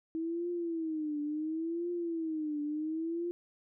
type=tone with vibrato; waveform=sine; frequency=320.9 Hz; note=E4; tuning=46 cents flat; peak=-32 dBFS; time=0.15-3.31 s; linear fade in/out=0 ms; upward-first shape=triangle; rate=0.71 Hz; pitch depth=160 cents each way; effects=none